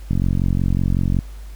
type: click train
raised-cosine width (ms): 5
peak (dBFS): -7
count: 50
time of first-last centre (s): 0.11-1.189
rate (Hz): 45.4
effects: added 50 Hz sine -32 dBFS peak until 1.55 s + pink hiss -49 dBFS RMS until 1.55 s